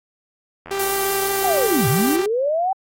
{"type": "click train", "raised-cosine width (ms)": 0.5, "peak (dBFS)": -21, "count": 131, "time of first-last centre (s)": [0.66, 2.219], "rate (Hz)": 83.4}
{"type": "tone with vibrato", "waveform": "sawtooth", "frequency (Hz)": 392, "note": "G4", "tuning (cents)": 0, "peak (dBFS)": -18, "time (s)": [0.71, 2.26], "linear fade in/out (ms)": 2, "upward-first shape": "sine", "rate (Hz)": 5.4, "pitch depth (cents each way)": 8}
{"type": "noise", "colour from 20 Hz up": "blue", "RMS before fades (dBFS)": -25, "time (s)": [0.79, 2.16], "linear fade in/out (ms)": 5}
{"type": "linear two-way sweep", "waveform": "sine", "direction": "down then up", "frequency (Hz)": [784, 107, 784], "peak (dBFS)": -17, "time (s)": [1.44, 2.73], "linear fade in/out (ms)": 5, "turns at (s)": 1.88}
{"effects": ["AAC 48 kbps"]}